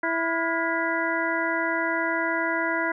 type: harmonic tone with a mistuned harmonic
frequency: 330.2 Hz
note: E4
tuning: 3 cents sharp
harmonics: 1 / 2 / 3 / 4 / 5 / 6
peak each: -30 / -30 / -30 / -30 / -30 / -30 dBFS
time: 0.03-2.92 s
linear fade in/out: 5 ms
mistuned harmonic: 4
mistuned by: +130 cents
effects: none